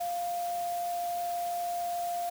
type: tone in noise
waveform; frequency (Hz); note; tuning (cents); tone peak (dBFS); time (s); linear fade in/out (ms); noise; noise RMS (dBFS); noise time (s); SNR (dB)
sine; 698.5; F5; 0; -30; 0-2.3; 10; white; -45; 0-2.3; +12
effects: none